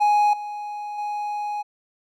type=tone with level steps; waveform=triangle; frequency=832 Hz; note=G#5; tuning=3 cents sharp; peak=-13 / -27 / -23 dBFS; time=0-1.63 s; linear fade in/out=20 ms; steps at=0.33 / 0.98 s; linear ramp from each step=5 ms; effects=none